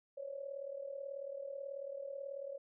sine tone with amplitude modulation, 554.4 Hz, C#5, in tune, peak -38 dBFS, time 0.17-2.58 s, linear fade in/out 10 ms, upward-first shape sine, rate 38.3 Hz, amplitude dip 75%, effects none

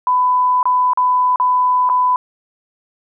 sine tone with dropouts, 1000 Hz, B5, 21 cents sharp, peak -11 dBFS, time 0.07-2.16 s, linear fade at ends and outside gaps 1 ms, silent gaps 0.629-0.655 / 0.934-0.974 / 1.359-1.399 / 1.891-1.898 s, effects none

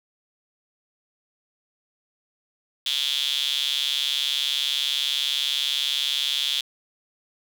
sawtooth tone with high-pass filter, 140 Hz, C#3, 18 cents sharp, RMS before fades -25 dBFS, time 2.86-6.61 s, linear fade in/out 5 ms, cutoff 3400 Hz, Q 8.3, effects none

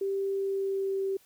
sine tone with pitch glide, 392 to 387.9 Hz, G4 to G4, 0 to -18 cents, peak -27 dBFS, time 0.01-1.17 s, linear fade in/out 5 ms, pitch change -18 cents, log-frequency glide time 0.33-1.04 s, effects white hiss -62 dBFS RMS until 1.25 s

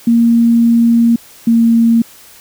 sine tone pair in turn, 232.9 / 230.4 Hz, A#3 / A#3, -1 / -20 cents, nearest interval unison, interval 19 cents, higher first, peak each -6 dBFS, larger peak neither, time 0.07-1.16 / 1.47-2.02 s, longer first, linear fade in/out 5 ms, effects white hiss -40 dBFS RMS until 2.4 s

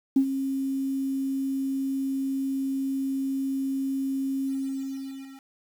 sine tone with ADSR envelope, 269.8 Hz, C#4, 47 cents flat, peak -14 dBFS, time 0.16-5.46 s, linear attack 6 ms, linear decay 80 ms, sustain -11 dB, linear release 1000 ms, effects tanh soft clip ceiling -10 dBFS + 8-bit

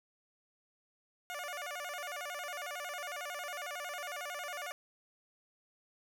15% pulse tone with vibrato, 648 Hz, E5, 30 cents flat, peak -33 dBFS, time 1.3-4.72 s, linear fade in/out 0 ms, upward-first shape square, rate 11 Hz, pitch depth 180 cents each way, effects none

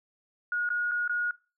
sine tone with dropouts, 1443 Hz, F#6, 44 cents flat, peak -26 dBFS, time 0.52-1.31 s, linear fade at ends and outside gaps 2 ms, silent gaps 0.69-0.702 / 0.913-0.917 / 1.078-1.095 s, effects noise-tail reverb RT60 0.3 s tail -20 dB re dry

